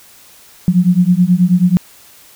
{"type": "beating tone pair", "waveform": "sine", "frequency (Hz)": [174.61, 183.91], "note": ["F3", "F#3"], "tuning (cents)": [0, -10], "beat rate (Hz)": 9.3, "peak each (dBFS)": -11, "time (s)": [0.68, 1.77], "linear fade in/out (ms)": 0, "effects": ["white hiss -43 dBFS RMS until 2.35 s"]}